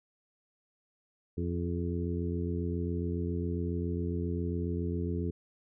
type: harmonic tone with a mistuned harmonic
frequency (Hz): 87.31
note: F2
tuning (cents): 0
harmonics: 1 / 2 / 3 / 4 / 5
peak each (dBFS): -33 / -36 / -38 / -39 / -40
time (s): 1.37-5.31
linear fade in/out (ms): 10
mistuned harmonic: 5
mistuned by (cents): -34
effects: none